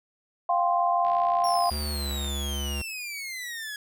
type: chord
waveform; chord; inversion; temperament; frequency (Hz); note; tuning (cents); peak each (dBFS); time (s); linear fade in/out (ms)
sine; F suspended second; none; equal; 698.5 / 784 / 1046.5; F5 / G5 / C6; 0 / 0 / 0; -23 / -28 / -26; 0.49-1.7; 5
type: click train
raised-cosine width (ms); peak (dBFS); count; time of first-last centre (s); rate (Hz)
0.3; -28; 74; 1.05-2.279; 59.4
type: exponential sweep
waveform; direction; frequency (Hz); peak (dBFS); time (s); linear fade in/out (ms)
sawtooth; down; 5588 to 1661.2; -30; 1.44-3.76; 2
type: tone with pitch glide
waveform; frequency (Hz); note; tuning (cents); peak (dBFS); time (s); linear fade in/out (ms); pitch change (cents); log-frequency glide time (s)
square; 73.6 to 70.44; D2 to C#2; +4 to +28; -30; 1.71-2.82; 5; -76; 1.93-1.99
effects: none